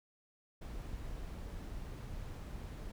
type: noise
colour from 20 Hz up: brown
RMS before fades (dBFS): -44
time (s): 0.61-2.92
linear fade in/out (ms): 10
effects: none